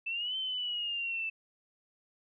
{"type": "exponential two-way sweep", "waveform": "sine", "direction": "up then down", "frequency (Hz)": [2637, 3100, 2637], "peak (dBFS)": -32, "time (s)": [0.06, 1.3], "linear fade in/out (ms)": 10, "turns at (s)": 0.37, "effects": []}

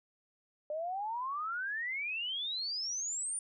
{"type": "exponential sweep", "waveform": "sine", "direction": "up", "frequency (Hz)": [591, 9420], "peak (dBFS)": -34, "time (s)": [0.7, 3.39], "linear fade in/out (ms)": 2, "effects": []}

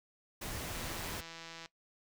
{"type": "noise", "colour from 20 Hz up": "pink", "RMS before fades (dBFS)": -41, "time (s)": [0.41, 1.21], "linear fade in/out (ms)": 10}
{"type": "click train", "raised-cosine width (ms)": 0.2, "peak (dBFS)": -30, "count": 151, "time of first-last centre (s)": [0.75, 1.659], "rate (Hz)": 165}
{"effects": ["noise-tail reverb RT60 0.1 s tail -18 dB re dry"]}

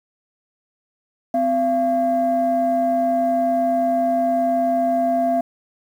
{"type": "tone pair together", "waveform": "sine", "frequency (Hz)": [256.8, 682.2], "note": ["C4", "F5"], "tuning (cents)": [-32, -41], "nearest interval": "octave + perfect fourth", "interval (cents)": 1691, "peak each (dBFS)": [-21, -16], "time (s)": [1.34, 5.41], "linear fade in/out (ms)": 5, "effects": ["tanh soft clip ceiling -11 dBFS", "8-bit"]}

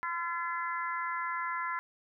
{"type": "harmonic tone with a mistuned harmonic", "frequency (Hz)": 340.3, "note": "F4", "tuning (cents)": -45, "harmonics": [3, 4, 5, 6], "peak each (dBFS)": [-35, -37, -39, -41], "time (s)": [0.03, 1.79], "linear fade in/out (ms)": 0, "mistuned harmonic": 5, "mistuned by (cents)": 17, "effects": []}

